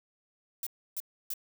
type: noise bursts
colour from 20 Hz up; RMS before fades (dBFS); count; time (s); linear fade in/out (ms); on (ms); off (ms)
violet; -35; 3; 0.63-1.338; 2; 36; 300
effects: none